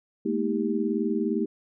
sine tone cluster, 214.5 / 234.1 / 317.4 / 395.2 Hz, A3 / A#3 / D#4 / G4, -44 / +8 / +35 / +14 cents, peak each -29 dBFS, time 0.25-1.46 s, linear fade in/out 10 ms, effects none

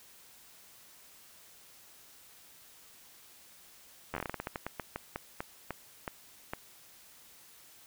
slowing click train, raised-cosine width 0.5 ms, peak -20 dBFS, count 20, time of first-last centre 4.14-6.535 s, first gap 11 ms, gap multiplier 1.23, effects white hiss -57 dBFS RMS until 7.86 s

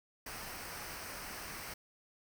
pink noise with comb filter, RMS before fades -45 dBFS, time 0.26-1.74 s, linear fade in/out 5 ms, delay 0.28 ms, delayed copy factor -0.55, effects none

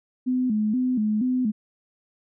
sine tone with vibrato, 232.6 Hz, A#3, 4 cents flat, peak -20 dBFS, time 0.26-1.52 s, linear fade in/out 20 ms, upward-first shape square, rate 2.1 Hz, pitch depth 150 cents each way, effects none

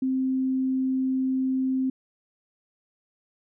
sine tone, 261.6 Hz, C4, in tune, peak -22 dBFS, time 0.02-1.9 s, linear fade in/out 5 ms, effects none

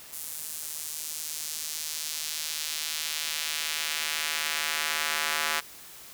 square tone with high-pass filter sweep, 77.3 Hz, D#2, 11 cents flat, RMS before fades -32 dBFS, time 0.12-5.61 s, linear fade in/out 20 ms, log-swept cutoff 9800 to 1400 Hz, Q 0.92, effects white hiss -47 dBFS RMS until 6.13 s

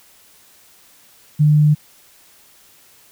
sine tone, 150.1 Hz, D3, 38 cents sharp, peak -9 dBFS, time 1.39-1.75 s, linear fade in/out 20 ms, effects white hiss -50 dBFS RMS until 3.11 s

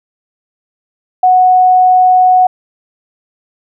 sine tone, 737 Hz, F#5, 7 cents flat, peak -4 dBFS, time 1.23-2.47 s, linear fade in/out 5 ms, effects none

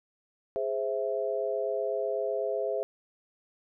sine chord, Ab augmented, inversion none, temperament equal, 415.3 / 523.3 / 659.3 Hz, Ab4 / C5 / E5, 0 / 0 / 0 cents, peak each -32 dBFS, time 0.56-2.83 s, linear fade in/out 0 ms, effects none

